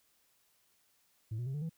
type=tone with pitch steps; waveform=sine; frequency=110 / 121.35 / 133.87 / 147.68 / 162.92 Hz; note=A2 / B2 / C3 / D3 / E3; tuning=0 / -30 / +40 / +10 / -20 cents; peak=-32 dBFS; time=1.31-1.695 s; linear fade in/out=10 ms; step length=77 ms; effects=tanh soft clip ceiling -34 dBFS + white hiss -72 dBFS RMS until 1.77 s